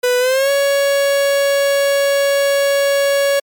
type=tone with pitch glide; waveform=45% pulse; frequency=495.6 to 559.5 Hz; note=B4 to C#5; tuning=+6 to +16 cents; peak=-12 dBFS; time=0.03-3.4 s; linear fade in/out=10 ms; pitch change=+210 cents; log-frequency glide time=0.19-0.5 s; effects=MP3 96 kbps